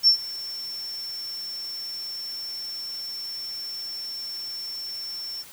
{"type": "tone with ADSR envelope", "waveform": "sine", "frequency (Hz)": 5410, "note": "E8", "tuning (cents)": 44, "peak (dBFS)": -11, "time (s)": [0.03, 5.44], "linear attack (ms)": 42, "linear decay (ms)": 96, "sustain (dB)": -20, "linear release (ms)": 31, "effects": ["white hiss -46 dBFS RMS until 5.52 s"]}